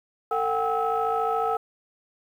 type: tone cluster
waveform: sine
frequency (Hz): 451 / 738 / 792 / 1297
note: A4 / F#5 / G5 / E6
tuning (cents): +43 / -5 / +18 / -28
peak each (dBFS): -27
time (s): 0.31-1.57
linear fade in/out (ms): 5
effects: tanh soft clip ceiling -15 dBFS + 9-bit